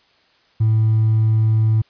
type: tone with hard clipping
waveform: triangle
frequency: 110 Hz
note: A2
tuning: in tune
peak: -12 dBFS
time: 0.6-1.82 s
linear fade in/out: 10 ms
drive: 2 dB
effects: white hiss -57 dBFS RMS until 1.89 s + resampled to 11025 Hz